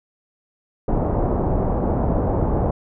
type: low-pass noise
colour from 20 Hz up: pink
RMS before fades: -20 dBFS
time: 0.88-2.71 s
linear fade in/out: 5 ms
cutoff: 850 Hz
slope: 24 dB/octave
effects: none